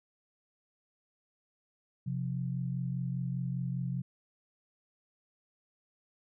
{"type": "tone pair together", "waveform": "sine", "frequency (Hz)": [130.8, 175.81], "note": ["C3", "F3"], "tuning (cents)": [0, 12], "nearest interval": "perfect fourth", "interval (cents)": 512, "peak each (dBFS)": [-33, -36], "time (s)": [2.06, 4.02], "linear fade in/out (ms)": 10, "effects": []}